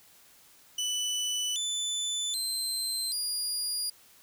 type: tone with pitch steps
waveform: 25% pulse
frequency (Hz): 2981 / 3504 / 4119 / 4843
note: F#7 / A7 / C8 / D#8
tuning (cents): +12 / -8 / -28 / -48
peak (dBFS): -25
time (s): 0.78-3.9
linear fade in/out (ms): 5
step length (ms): 780
effects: white hiss -58 dBFS RMS until 4.22 s